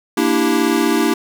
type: chord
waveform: square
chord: E half-diminished seventh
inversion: second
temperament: equal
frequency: 233.1 / 293.7 / 329.6 / 392 Hz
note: Bb3 / D4 / E4 / G4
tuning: 0 / 0 / 0 / 0 cents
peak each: -21 / -19 / -19 / -21 dBFS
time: 0.17-1.14 s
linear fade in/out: 5 ms
effects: none